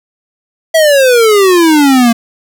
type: exponential sweep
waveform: square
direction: down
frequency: 659.3 to 227.9 Hz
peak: -5 dBFS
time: 0.74-2.13 s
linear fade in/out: 10 ms
effects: none